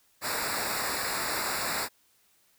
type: noise with comb filter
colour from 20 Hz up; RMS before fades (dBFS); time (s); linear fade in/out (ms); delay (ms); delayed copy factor
pink; -31; 0.21-1.89; 50; 0.32; -0.95
effects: white hiss -66 dBFS RMS until 2.58 s